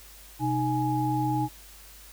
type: tone cluster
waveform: sine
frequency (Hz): 127.3 / 309.4 / 836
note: C3 / D#4 / G#5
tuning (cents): -47 / -10 / +11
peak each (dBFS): -28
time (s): 0.39-1.49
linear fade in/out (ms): 50
effects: added 50 Hz sine -51 dBFS peak until 2.12 s + white hiss -50 dBFS RMS until 2.12 s